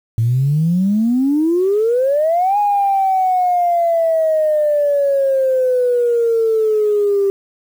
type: exponential two-way sweep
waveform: sine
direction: up then down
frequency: 110 to 830.6 to 393 Hz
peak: -11 dBFS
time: 0.18-7.3 s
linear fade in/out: 0 ms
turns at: 2.58 s
effects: tanh soft clip ceiling -7 dBFS + 7-bit